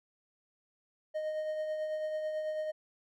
triangle tone with tremolo, 619 Hz, D#5, 9 cents flat, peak -29 dBFS, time 1.14-2.72 s, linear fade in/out 20 ms, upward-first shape triangle, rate 9.1 Hz, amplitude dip 40%, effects none

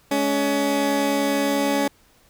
20% pulse tone pair together, 210.7 / 281.3 Hz, G#3 / C#4, +25 / +26 cents, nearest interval perfect fourth, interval 501 cents, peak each -22 / -15 dBFS, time 0.11-1.88 s, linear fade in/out 5 ms, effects pink hiss -57 dBFS RMS until 2.29 s

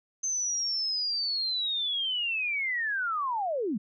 sine linear sweep, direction down, 6272 to 181.2 Hz, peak -27 dBFS, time 0.23-3.78 s, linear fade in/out 10 ms, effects none

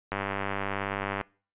click train, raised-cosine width 0.5 ms, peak -15 dBFS, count 109, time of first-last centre 0.12-1.212 s, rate 98.9 Hz, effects noise-tail reverb RT60 0.4 s tail -23 dB re dry + resampled to 8000 Hz

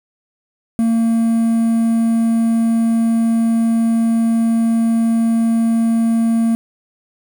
triangle tone with quantisation, 228.2 Hz, A#3, 37 cents flat, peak -10 dBFS, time 0.79-6.55 s, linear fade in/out 0 ms, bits 6, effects none

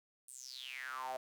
sawtooth tone with high-pass filter sweep, 130 Hz, C3, 11 cents flat, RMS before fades -45 dBFS, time 0.28-1.17 s, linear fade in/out 5 ms, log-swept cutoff 9500 to 630 Hz, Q 9.2, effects none

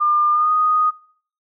sine tone with pitch glide, 1200 to 1241.6 Hz, D6 to D#6, +37 to -4 cents, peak -14 dBFS, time 0-0.91 s, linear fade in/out 20 ms, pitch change +59 cents, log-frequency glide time 0.31-0.52 s, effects noise-tail reverb RT60 0.5 s tail -19 dB re dry

